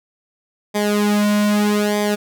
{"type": "tone with flanger", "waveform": "sawtooth", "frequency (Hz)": 207.7, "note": "G#3", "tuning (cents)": 0, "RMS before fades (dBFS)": -17, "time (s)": [0.74, 2.16], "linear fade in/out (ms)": 20, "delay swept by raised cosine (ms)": [0.72, 2.52], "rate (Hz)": 0.8, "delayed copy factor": -0.85, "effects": []}